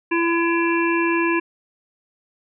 harmonic tone, 337.2 Hz, E4, 39 cents sharp, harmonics 1 / 3 / 5 / 7 / 8, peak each -19 / -24 / -26 / -27 / -28 dBFS, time 0.11-1.4 s, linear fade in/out 10 ms, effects none

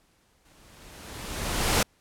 pink noise with exponential growth, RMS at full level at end -20 dBFS, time 0.45-1.83 s, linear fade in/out 5 ms, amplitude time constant 300 ms, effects pink hiss -65 dBFS RMS until 2 s + low-pass 12000 Hz 12 dB/octave

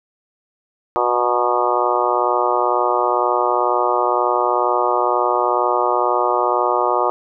harmonic tone with a mistuned harmonic, 122.1 Hz, B2, 19 cents flat, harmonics 3 / 4 / 5 / 6 / 7 / 8 / 9 / 10, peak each -23 / -23 / -23 / -23 / -23 / -23 / -23 / -23 dBFS, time 0.96-7.1 s, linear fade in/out 0 ms, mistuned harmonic 8, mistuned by -38 cents, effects none

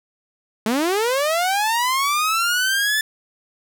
sawtooth linear sweep, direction up, 207.7 to 1759 Hz, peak -14 dBFS, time 0.66-3.01 s, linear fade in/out 2 ms, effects none

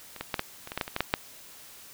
clicks, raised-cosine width 0.3 ms, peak -25 / -16 / -11 / -11 / -23 / -19 / -13 / -11 / -20 / -12 / -8 / -6 dBFS, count 12, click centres 0.163 / 0.21 / 0.342 / 0.394 / 0.674 / 0.719 / 0.776 / 0.812 / 0.879 / 0.964 / 1.006 / 1.139 s, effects white hiss -49 dBFS RMS until 1.93 s

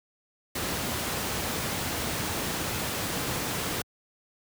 pink noise, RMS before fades -30 dBFS, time 0.55-3.82 s, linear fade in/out 5 ms, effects high-pass 80 Hz 12 dB/octave

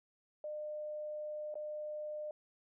sine tone with dropouts, 604 Hz, D5, 48 cents sharp, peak -39 dBFS, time 0.44-2.31 s, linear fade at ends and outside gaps 2 ms, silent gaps 1.542-1.554 s, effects none

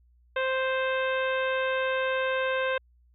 harmonic tone, 523.3 Hz, C5, in tune, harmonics 1 / 2 / 3 / 4 / 5 / 6 / 7, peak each -27 / -33 / -31 / -39 / -36 / -43 / -43 dBFS, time 0.36-2.78 s, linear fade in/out 5 ms, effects added 60 Hz sine -58 dBFS peak until 3.14 s

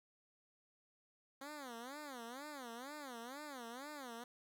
10% pulse tone with vibrato, 263.4 Hz, C4, 12 cents sharp, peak -39 dBFS, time 1.41-4.24 s, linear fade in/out 5 ms, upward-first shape sine, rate 2.1 Hz, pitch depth 240 cents each way, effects none

